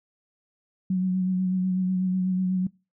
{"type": "tone with vibrato", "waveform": "sine", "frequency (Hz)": 185.1, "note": "F#3", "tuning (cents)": 1, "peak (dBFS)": -21, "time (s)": [0.9, 2.67], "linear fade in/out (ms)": 5, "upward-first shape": "sine", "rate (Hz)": 8.1, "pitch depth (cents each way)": 23, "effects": ["noise-tail reverb RT60 0.3 s tail -24 dB re dry"]}